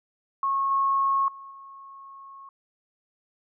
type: tone with level steps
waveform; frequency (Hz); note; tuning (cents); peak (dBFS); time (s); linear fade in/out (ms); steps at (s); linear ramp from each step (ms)
sine; 1093; C#6; -25; -22 / -20 / -40 / -42; 0.43-2.49; 2; 0.71 / 1.28 / 1.51; 2
effects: none